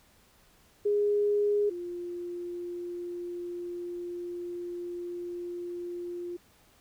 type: tone pair in turn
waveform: sine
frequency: 412.4 / 350.4 Hz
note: G#4 / F4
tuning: -12 / +6 cents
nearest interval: minor third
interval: 282 cents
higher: first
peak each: -23 / -34 dBFS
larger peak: first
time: 0.85-1.7 / 1.7-6.37 s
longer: second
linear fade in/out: 10 ms
effects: pink hiss -62 dBFS RMS until 6.8 s